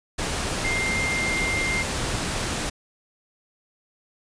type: tone in noise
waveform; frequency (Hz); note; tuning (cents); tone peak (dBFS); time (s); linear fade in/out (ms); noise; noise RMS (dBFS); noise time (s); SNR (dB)
sine; 2100; C7; +6; -24; 0.64-1.83; 10; pink; -27; 0.18-2.7; 0
effects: resampled to 22050 Hz